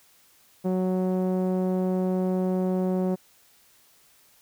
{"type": "tone with low-pass filter", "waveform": "sawtooth", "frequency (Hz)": 185, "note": "F#3", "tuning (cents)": 0, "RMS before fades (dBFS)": -25, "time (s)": [0.64, 3.16], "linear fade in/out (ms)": 20, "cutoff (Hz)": 570, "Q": 1.2, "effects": ["white hiss -59 dBFS RMS until 4.41 s"]}